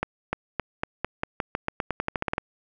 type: accelerating click train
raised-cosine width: 0.5 ms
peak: -10 dBFS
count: 18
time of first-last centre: 0.03-2.381 s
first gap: 300 ms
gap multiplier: 0.89
effects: none